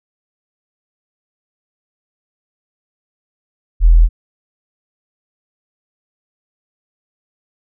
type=tone; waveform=sine; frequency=41.2 Hz; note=E1; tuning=in tune; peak=-4 dBFS; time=3.8-4.09 s; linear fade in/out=50 ms; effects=none